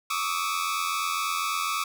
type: tone cluster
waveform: sawtooth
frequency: 1125 / 1209 / 1297 Hz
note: C#6 / D6 / E6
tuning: +25 / +50 / -28 cents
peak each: -27 dBFS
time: 0.1-1.84 s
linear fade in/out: 5 ms
effects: none